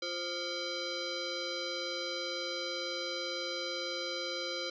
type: tone with frequency modulation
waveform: sine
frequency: 2273 Hz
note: C#7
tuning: 43 cents sharp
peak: -34 dBFS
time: 0.02-4.7 s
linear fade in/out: 5 ms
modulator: 874 Hz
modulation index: 3.1
effects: none